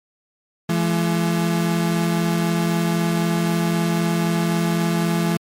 35% pulse tone pair together, 168.74 / 212.6 Hz, E3 / G#3, +41 / +41 cents, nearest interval major third, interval 400 cents, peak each -17 / -22 dBFS, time 0.69-5.37 s, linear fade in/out 5 ms, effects MP3 64 kbps

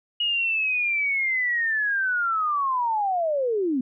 sine linear sweep, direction down, 2895 to 241.1 Hz, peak -21 dBFS, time 0.2-3.81 s, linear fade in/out 5 ms, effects none

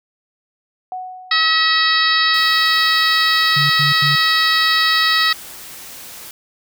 sine tone with exponential decay, 740 Hz, F#5, in tune, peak -22 dBFS, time 0.92-1.94 s, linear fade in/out 1 ms, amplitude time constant 220 ms
harmonic tone, 642 Hz, E5, 46 cents flat, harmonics 2 / 3 / 4 / 5 / 6 / 7 / 8, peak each -19 / -17 / -26 / -27 / -18 / -21 / -24 dBFS, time 1.31-5.33 s, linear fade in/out 5 ms
white noise, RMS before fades -35 dBFS, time 2.34-6.31 s, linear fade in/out 2 ms
sine tone bursts, 144.4 Hz, D3, 29 cents flat, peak -19 dBFS, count 3, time 3.56-4.158 s, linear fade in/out 10 ms, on 140 ms, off 89 ms
effects none

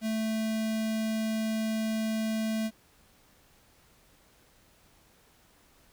square tone with notch filter, 220 Hz, A3, in tune, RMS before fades -30 dBFS, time 0.01-2.71 s, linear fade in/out 50 ms, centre 1200 Hz, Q 1.8, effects pink hiss -62 dBFS RMS until 5.92 s

